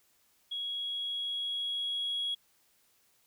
sine tone with level ramp, 3322 Hz, G#7, in tune, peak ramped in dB -33 to -29 dBFS, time 0.51-2.35 s, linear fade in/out 10 ms, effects tanh soft clip ceiling -27 dBFS + white hiss -69 dBFS RMS until 3.26 s

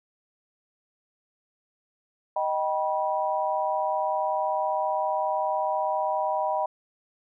sine chord, Eb augmented, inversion none, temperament just, 622.3 / 777.8 / 972.3 Hz, Eb5 / G5 / B5, 0 / -14 / -27 cents, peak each -28 dBFS, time 2.36-6.66 s, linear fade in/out 5 ms, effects none

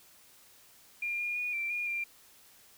sine tone with pitch steps, 2401 / 2423 / 2453 / 2351 / 2428 / 2381 Hz, D7 / D#7 / D#7 / D7 / D#7 / D7, +38 / -47 / -25 / +1 / -43 / +23 cents, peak -31 dBFS, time 1.02-2.04 s, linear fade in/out 5 ms, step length 170 ms, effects white hiss -59 dBFS RMS until 2.77 s

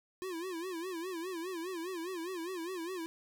square tone with vibrato, 351.3 Hz, F4, 10 cents sharp, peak -38 dBFS, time 0.22-3.06 s, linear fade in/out 0 ms, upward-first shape sine, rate 4.9 Hz, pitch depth 140 cents each way, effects none

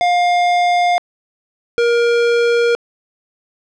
square tone pair in turn, 707 / 471.9 Hz, F5 / A#4, +21 / +21 cents, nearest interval perfect fifth, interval 700 cents, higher first, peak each -12 dBFS, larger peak neither, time 0.01-0.98 / 1.78-2.75 s, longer neither, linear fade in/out 0 ms, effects low-pass 4000 Hz 12 dB/octave

